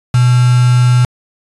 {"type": "tone with quantisation", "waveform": "sine", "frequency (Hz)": 123.47, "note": "B2", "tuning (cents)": 0, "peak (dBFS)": -6, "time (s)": [0.14, 1.05], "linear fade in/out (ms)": 5, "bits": 3, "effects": ["resampled to 24000 Hz"]}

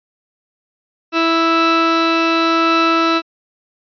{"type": "tone pair together", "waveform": "sawtooth", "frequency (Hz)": [329.4, 1318.5], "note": ["E4", "E6"], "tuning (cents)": [-1, 0], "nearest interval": "2 octaves", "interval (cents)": 2401, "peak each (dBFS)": -11, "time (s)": [1.12, 3.22], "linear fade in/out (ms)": 50, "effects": ["resampled to 11025 Hz"]}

